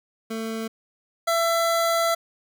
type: tone pair in turn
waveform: 25% pulse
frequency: 223.5 / 669.7 Hz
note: A3 / E5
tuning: +27 / +27 cents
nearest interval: octave + perfect fifth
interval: 1900 cents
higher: second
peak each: -24 / -16 dBFS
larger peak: second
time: 0.3-0.68 / 1.27-2.15 s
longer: second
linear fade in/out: 10 ms
effects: none